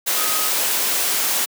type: tone in noise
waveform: sine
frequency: 1258 Hz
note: D#6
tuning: 19 cents sharp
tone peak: -28 dBFS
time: 0.16-0.5 s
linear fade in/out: 20 ms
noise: white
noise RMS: -20 dBFS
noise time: 0.06-1.46 s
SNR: -11 dB
effects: high-pass 300 Hz 12 dB/octave